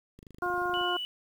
click train, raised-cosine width 3 ms, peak -37 dBFS, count 17, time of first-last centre 0.19-0.813 s, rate 25.7 Hz
harmonic tone, 355.6 Hz, F4, 31 cents sharp, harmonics 1 / 2 / 3 / 4, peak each -33 / -33 / -33 / -33 dBFS, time 0.42-0.97 s, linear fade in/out 5 ms
sine tone, 2960 Hz, F#7, in tune, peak -32 dBFS, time 0.74-1.05 s, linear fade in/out 0 ms
effects 9-bit

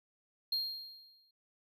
triangle tone with exponential decay, 4224 Hz, C8, 16 cents sharp, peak -28 dBFS, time 0.52-1.31 s, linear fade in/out 5 ms, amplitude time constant 170 ms, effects none

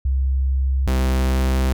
sine / 45% pulse tone pair in turn, 66.4 / 65.11 Hz, C2 / C2, +26 / -8 cents, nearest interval unison, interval 34 cents, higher first, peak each -16 / -16 dBFS, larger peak neither, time 0.05-0.87 / 0.87-1.73 s, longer second, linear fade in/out 5 ms, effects none

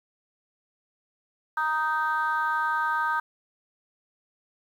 sine chord, Eb major, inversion second, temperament just, 933.4 / 1244.5 / 1555.6 Hz, Bb5 / Eb6 / G6, +2 / 0 / -14 cents, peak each -27 dBFS, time 1.57-3.2 s, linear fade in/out 5 ms, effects tanh soft clip ceiling -15 dBFS + 9-bit

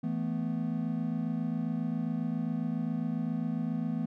triangle chord, E suspended fourth, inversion none, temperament just, 164.81 / 219.8 / 247.2 Hz, E3 / A3 / B3, 0 / -2 / +2 cents, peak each -32 dBFS, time 0.03-4.06 s, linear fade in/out 10 ms, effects none

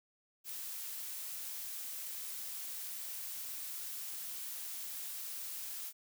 blue noise, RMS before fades -43 dBFS, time 0.44-5.93 s, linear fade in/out 50 ms, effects none

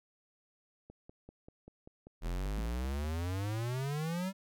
click train, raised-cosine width 2 ms, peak -37 dBFS, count 12, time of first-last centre 0.9-3.044 s, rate 5.13 Hz
square exponential sweep, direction up, 40.58 to 196.4 Hz, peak -34 dBFS, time 2.21-4.33 s, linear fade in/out 50 ms
sine tone with exponential decay, 200.4 Hz, G3, 38 cents sharp, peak -34 dBFS, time 2.58-2.66 s, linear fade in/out 2 ms, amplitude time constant 17 ms
effects none

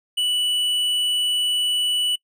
sine tone with tanh clipping, 2960 Hz, F#7, in tune, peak -20 dBFS, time 0.17-2.16 s, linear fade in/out 10 ms, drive 9 dB, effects noise-tail reverb RT60 0.1 s tail -24 dB re dry

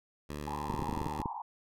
10% pulse tone with pitch glide, 73.8 to 75.31 Hz, D2 to D2, +9 to +44 cents, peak -30 dBFS, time 0.29-1.23 s, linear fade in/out 10 ms, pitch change +35 cents, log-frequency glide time 0.49-1.06 s
white band-pass noise, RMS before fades -40 dBFS, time 0.47-1.42 s, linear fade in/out 5 ms, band 810 to 1000 Hz, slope 96 dB/octave
clicks, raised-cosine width 3 ms, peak -22 dBFS, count 11, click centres 0.701 / 0.742 / 0.793 / 0.823 / 0.893 / 0.928 / 0.974 / 1.015 / 1.064 / 1.2 / 1.258 s
effects none

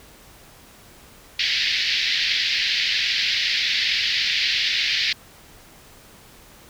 white band-pass noise, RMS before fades -22 dBFS, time 1.39-5.13 s, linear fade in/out 5 ms, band 1800 to 4800 Hz, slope 48 dB/octave, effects pink hiss -48 dBFS RMS until 6.69 s

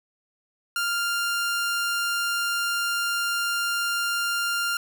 sawtooth tone, 1396.9 Hz, F6, in tune, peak -20 dBFS, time 0.76-4.77 s, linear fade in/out 2 ms, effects none

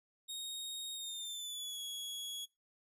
sawtooth tone with pitch glide, 3735 to 3347 Hz, A#7 to G#7, +3 to +13 cents, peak -38 dBFS, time 0.28-2.46 s, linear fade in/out 20 ms, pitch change -190 cents, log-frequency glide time 0.94-1.81 s, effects noise-tail reverb RT60 0.2 s tail -20 dB re dry + resampled to 32000 Hz

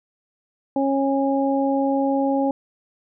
harmonic tone, 273.9 Hz, C#4, 21 cents flat, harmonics 1 / 2 / 3, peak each -20 / -23 / -25 dBFS, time 0.76-2.51 s, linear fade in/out 2 ms, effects none

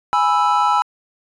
triangle chord, E major, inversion first, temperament equal, 830.6 / 987.8 / 1318.5 Hz, G#5 / B5 / E6, 0 / 0 / 0 cents, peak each -16 dBFS, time 0.13-0.82 s, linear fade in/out 0 ms, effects resampled to 22050 Hz

